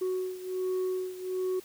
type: beating tone pair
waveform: sine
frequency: 370 / 371.3 Hz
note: F#4 / F#4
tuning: 0 / +6 cents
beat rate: 1.3 Hz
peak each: -29 / -32 dBFS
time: 0.01-1.6 s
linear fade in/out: 10 ms
effects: tanh soft clip ceiling -26 dBFS + white hiss -53 dBFS RMS until 1.64 s